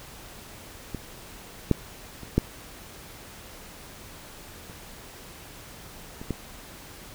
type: clicks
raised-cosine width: 3 ms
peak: -19 / -6 / -28 / -6 / -30 / -25 / -14 dBFS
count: 7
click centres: 0.947 / 1.713 / 2.233 / 2.38 / 4.698 / 6.215 / 6.307 s
effects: pink hiss -45 dBFS RMS until 7.14 s